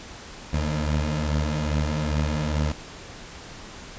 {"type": "beating tone pair", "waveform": "20% pulse", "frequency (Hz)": [75.1, 77.5], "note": ["D2", "D#2"], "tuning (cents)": [39, -6], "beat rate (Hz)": 2.4, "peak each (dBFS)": [-19, -24], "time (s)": [0.53, 2.72], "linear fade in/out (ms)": 5, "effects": ["pink hiss -41 dBFS RMS until 3.98 s", "resampled to 16000 Hz"]}